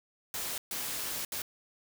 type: noise bursts at uneven times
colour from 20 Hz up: white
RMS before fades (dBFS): -36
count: 3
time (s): 0.34-0.58 / 0.71-1.25 / 1.32-1.42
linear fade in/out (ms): 2
effects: none